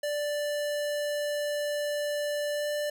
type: tone with pitch glide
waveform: square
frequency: 587.3 to 591 Hz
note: D5 to D5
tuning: 0 to +11 cents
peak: -29 dBFS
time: 0.03-2.9 s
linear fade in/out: 5 ms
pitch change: +11 cents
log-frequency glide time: 2.53-2.68 s
effects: none